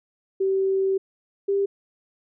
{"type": "tone pair in turn", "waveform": "sine", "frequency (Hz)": [385.3, 397], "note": ["G4", "G4"], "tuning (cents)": [-30, 22], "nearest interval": "minor second", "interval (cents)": 52, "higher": "second", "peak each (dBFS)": -19, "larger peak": "neither", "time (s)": [[0.4, 0.98], [1.48, 1.66]], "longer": "first", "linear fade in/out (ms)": 10, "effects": []}